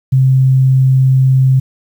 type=tone; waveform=sine; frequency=131.6 Hz; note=C3; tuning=10 cents sharp; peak=-6 dBFS; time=0.12-1.6 s; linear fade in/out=10 ms; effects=7-bit